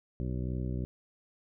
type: harmonic tone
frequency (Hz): 62.7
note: B1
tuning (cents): +27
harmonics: 1 / 2 / 3 / 4 / 5 / 6 / 8 / 9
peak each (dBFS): -35 / -35 / -39 / -43 / -44 / -45 / -53 / -53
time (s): 0.2-0.85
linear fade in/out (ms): 0
effects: none